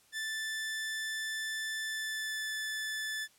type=tone with pitch glide; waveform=sawtooth; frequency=1760 to 1745.8 Hz; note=A6 to A6; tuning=0 to -14 cents; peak=-31 dBFS; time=0.12-3.28 s; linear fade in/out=50 ms; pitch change=-14 cents; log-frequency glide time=1.83-2.55 s; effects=white hiss -65 dBFS RMS until 3.38 s + low-pass 12000 Hz 12 dB/octave